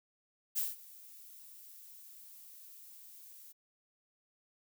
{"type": "noise with ADSR envelope", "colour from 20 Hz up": "violet", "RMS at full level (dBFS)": -32, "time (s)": [0.55, 3.53], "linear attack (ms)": 24, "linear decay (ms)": 180, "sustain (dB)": -22, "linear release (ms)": 20, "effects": []}